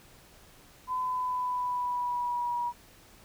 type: tone with pitch glide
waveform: sine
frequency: 1012 to 961.8 Hz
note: B5 to B5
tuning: +42 to -46 cents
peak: -28 dBFS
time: 0.87-2.73 s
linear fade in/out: 50 ms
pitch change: -88 cents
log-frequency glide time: 1.02-2.56 s
effects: pink hiss -56 dBFS RMS until 3.24 s